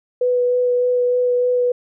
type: tone with vibrato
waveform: sine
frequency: 493.9 Hz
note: B4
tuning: in tune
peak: -14 dBFS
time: 0.21-1.72 s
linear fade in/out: 5 ms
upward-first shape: sine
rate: 3.3 Hz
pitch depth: 10 cents each way
effects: none